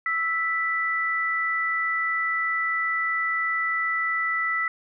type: tone pair together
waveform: sine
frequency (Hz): 1318.5 / 1975.5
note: E6 / B6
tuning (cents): 0 / 0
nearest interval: perfect fifth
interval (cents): 700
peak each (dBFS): -27 / -24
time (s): 0.06-4.68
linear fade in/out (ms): 2
effects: none